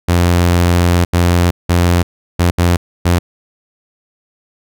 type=tone bursts at uneven times; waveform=sawtooth; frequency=87.31 Hz; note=F2; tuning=in tune; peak=-5 dBFS; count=6; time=0.08-1.05 / 1.13-1.51 / 1.69-2.03 / 2.39-2.51 / 2.58-2.77 / 3.05-3.19 s; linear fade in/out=10 ms; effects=none